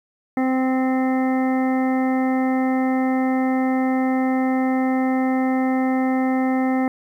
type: harmonic tone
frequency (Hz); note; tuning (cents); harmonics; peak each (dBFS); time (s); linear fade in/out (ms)
260; C4; -11; 1 / 2 / 3 / 4 / 5 / 7 / 8; -18 / -28 / -26 / -38 / -35 / -35 / -35; 0.37-6.88; 2
effects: 9-bit